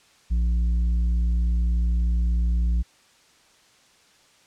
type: tone with tanh clipping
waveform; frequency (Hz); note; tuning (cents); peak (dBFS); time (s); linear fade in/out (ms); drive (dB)
triangle; 58.27; A#1; 0; -20; 0.3-2.83; 20; 10
effects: white hiss -57 dBFS RMS until 4.46 s + low-pass 7000 Hz 12 dB/octave